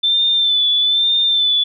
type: tone with vibrato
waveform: sine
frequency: 3533 Hz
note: A7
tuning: 6 cents sharp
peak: -12 dBFS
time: 0.03-1.64 s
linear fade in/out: 10 ms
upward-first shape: sine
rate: 1.1 Hz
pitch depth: 42 cents each way
effects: none